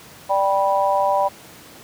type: chord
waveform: sine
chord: G major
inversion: second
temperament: just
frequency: 588 / 784 / 980 Hz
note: D5 / G5 / B5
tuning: +2 / 0 / -14 cents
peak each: -20 dBFS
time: 0.29-1.29 s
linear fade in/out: 20 ms
effects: pink hiss -43 dBFS RMS until 1.83 s + high-pass 100 Hz 12 dB/octave